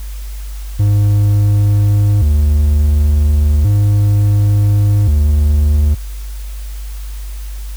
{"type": "tone with vibrato", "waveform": "triangle", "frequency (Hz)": 87.31, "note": "F2", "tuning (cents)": 0, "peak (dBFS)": -6, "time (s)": [0.79, 5.95], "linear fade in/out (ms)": 10, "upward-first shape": "square", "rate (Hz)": 0.35, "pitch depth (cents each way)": 280, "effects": ["added 50 Hz sine -22 dBFS peak until 7.76 s", "white hiss -39 dBFS RMS until 7.76 s"]}